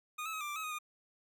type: tone with pitch steps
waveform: 25% pulse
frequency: 1231 / 1302 / 1271 / 1185 / 1177 / 1280 / 1245 / 1220 Hz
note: D#6 / E6 / D#6 / D6 / D6 / D#6 / D#6 / D#6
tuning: -19 / -22 / +36 / +15 / +3 / +49 / +1 / -34 cents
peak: -34 dBFS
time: 0.18-0.788 s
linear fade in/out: 10 ms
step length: 76 ms
effects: none